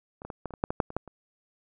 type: clicks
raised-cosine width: 1 ms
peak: -29 / -25 / -22 / -19 / -28 / -25 / -11 / -15 / -8 / -26 / -14 / -30 dBFS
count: 12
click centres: 0.219 / 0.25 / 0.302 / 0.457 / 0.507 / 0.538 / 0.639 / 0.705 / 0.802 / 0.904 / 0.966 / 1.077 s
effects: none